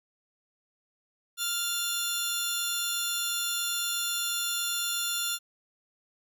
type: tone pair together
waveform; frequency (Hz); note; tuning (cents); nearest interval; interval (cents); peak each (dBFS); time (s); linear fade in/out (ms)
15% pulse; 1394 / 3509; F6 / A7; -4 / -5; octave + major third; 1599; -26 / -23; 1.37-5.39; 50
effects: none